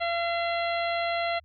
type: harmonic tone with a mistuned harmonic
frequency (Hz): 682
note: F5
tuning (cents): -41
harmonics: 1 / 2 / 3 / 4 / 5 / 6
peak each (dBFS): -27 / -35 / -33 / -38 / -39 / -40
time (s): 0-1.4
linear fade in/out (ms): 20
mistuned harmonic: 5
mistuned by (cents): -37
effects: added 77 Hz sine -55 dBFS peak until 1.44 s